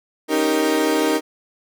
35% pulse chord, Eb dominant seventh, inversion third, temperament equal, 277.2 / 311.1 / 392 / 466.2 Hz, Db4 / Eb4 / G4 / Bb4, 0 / 0 / 0 / 0 cents, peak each -24 / -18 / -23 / -20 dBFS, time 0.28-1.21 s, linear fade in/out 50 ms, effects none

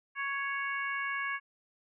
harmonic tone, 555 Hz, C#5, 2 cents sharp, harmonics 2 / 3 / 4 / 5, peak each -37 / -35 / -37 / -45 dBFS, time 0.15-1.4 s, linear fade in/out 50 ms, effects none

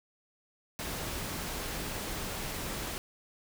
pink noise, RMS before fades -37 dBFS, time 0.79-2.98 s, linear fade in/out 0 ms, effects none

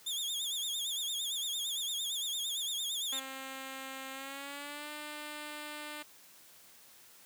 sawtooth tone with vibrato, 3457 Hz, A7, 31 cents flat, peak -31 dBFS, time 0.06-3.2 s, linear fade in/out 10 ms, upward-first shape sine, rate 8.8 Hz, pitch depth 110 cents each way
5% pulse tone with pitch glide, 266.4 to 299 Hz, C4 to D4, +31 to +31 cents, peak -30 dBFS, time 3.12-6.03 s, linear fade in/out 10 ms, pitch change +200 cents, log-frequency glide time 4.12-4.9 s
effects white hiss -58 dBFS RMS until 7.25 s + high-pass 100 Hz 12 dB/octave

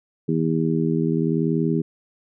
harmonic tone, 80.8 Hz, E2, 34 cents flat, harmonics 2 / 3 / 4 / 5, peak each -22 / -24 / -25 / -26 dBFS, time 0.28-1.82 s, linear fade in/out 10 ms, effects none

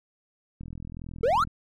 click train, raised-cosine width 5 ms, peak -27 dBFS, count 37, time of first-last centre 0.61-1.473 s, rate 41.7 Hz
triangle exponential sweep, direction up, 423 to 1433 Hz, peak -18 dBFS, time 1.23-1.44 s, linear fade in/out 5 ms
effects none

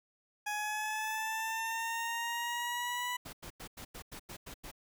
20% pulse linear sweep, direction up, 834 to 987.8 Hz, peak -29 dBFS, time 0.46-3.17 s, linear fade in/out 10 ms
pink noise bursts, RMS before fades -46 dBFS, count 9, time 3.25-4.715 s, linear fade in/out 10 ms, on 81 ms, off 92 ms
effects none

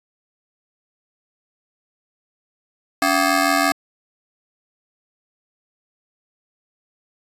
15% pulse ring-modulated tone, 479.9 Hz, B4, 50 cents flat, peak -6 dBFS, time 3.02-3.72 s, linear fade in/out 0 ms, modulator 197 Hz, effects resampled to 32000 Hz

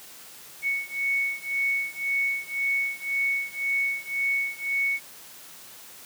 sine beating tone pair, 2217 / 2218.9 Hz, C#7 / C#7, 0 / +1 cents, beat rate 1.9 Hz, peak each -27 / -28 dBFS, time 0.62-5 s, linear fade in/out 50 ms, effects white hiss -46 dBFS RMS until 6.05 s + high-pass 100 Hz 12 dB/octave

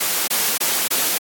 white noise bursts, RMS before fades -20 dBFS, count 4, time 0-1.183 s, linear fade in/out 10 ms, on 280 ms, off 21 ms, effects high-pass 200 Hz 12 dB/octave + AAC 64 kbps

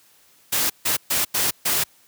white noise bursts at uneven times, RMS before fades -21 dBFS, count 5, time 0.52-0.7 / 0.85-0.97 / 1.1-1.25 / 1.34-1.51 / 1.65-1.84 s, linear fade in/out 10 ms, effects white hiss -56 dBFS RMS until 2.07 s + high-pass 60 Hz 12 dB/octave

